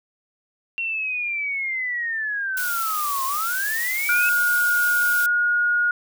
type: linear two-way sweep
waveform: sine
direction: down then up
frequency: 2741 to 1046.5 to 2605 Hz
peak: -23 dBFS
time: 0.78-4.29 s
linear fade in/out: 0 ms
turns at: 3.25 s
type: noise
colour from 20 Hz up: blue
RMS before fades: -29 dBFS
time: 2.57-5.26 s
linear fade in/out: 0 ms
type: tone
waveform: sine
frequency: 1439 Hz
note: F#6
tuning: 49 cents flat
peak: -17 dBFS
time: 4.09-5.91 s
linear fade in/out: 2 ms
effects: none